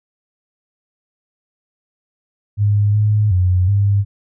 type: tone with pitch steps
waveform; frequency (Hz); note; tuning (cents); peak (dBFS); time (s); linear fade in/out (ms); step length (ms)
sine; 103.2 / 105.7 / 91.2 / 100.6; G#2 / G#2 / F#2 / G2; -10 / +31 / -24 / +45; -11; 2.57-4.05; 50; 370
effects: none